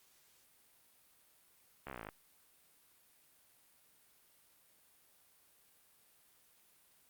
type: slowing click train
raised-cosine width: 0.5 ms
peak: -29 dBFS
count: 14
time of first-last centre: 1.87-2.089 s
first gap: 14 ms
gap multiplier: 1.03
effects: white hiss -68 dBFS RMS until 7.09 s + Opus 48 kbps